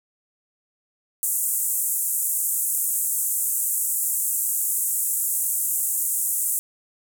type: band-pass noise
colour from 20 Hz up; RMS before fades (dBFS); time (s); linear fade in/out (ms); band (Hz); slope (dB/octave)
pink; -24; 1.23-6.59; 0; 7600 to 16000; 48
effects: none